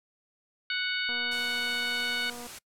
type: harmonic tone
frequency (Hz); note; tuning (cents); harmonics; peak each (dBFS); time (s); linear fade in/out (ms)
740; F#5; 0; 2 / 3 / 4 / 5 / 6; -32 / -34 / -35 / -36 / -37; 0.7-2.3; 2
type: click train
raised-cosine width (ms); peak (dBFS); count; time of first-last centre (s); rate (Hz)
1; -32; 333; 1.09-2.468; 241
type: noise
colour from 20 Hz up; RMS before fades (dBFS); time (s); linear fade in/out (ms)
white; -42; 1.31-2.59; 10
effects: noise-tail reverb RT60 0.1 s tail -24 dB re dry + low-pass 11000 Hz 12 dB/octave